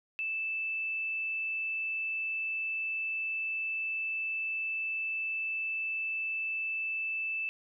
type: tone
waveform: sine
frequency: 2637 Hz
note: E7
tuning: in tune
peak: -31 dBFS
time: 0.19-7.49 s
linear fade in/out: 0 ms
effects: none